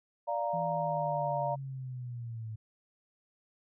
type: chord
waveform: sine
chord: Bb major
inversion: first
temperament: equal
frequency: 587.3 / 698.5 / 932.3 Hz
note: D5 / F5 / Bb5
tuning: 0 / 0 / 0 cents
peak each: -34 dBFS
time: 0.27-1.56 s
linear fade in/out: 20 ms
type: linear sweep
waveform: sine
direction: down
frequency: 168.3 to 108.3 Hz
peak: -37 dBFS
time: 0.53-2.56 s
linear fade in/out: 10 ms
effects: none